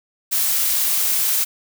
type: noise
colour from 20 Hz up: blue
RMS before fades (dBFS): -19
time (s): 0.31-1.45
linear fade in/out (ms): 20
effects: none